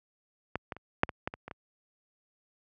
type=clicks; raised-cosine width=0.5 ms; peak=-16 / -20 / -30 / -6 / -20 / -16 / -24 / -26 / -25 dBFS; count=9; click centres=0.556 / 0.722 / 0.766 / 1.034 / 1.092 / 1.275 / 1.339 / 1.48 / 1.512 s; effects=high-pass 60 Hz 12 dB/octave